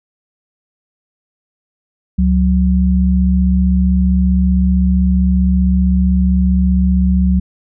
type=tone pair together; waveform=sine; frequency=69.56 / 185 Hz; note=C#2 / F#3; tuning=+7 / 0 cents; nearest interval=octave + perfect fourth; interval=1693 cents; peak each=-12 dBFS; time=2.18-7.4 s; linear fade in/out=10 ms; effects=none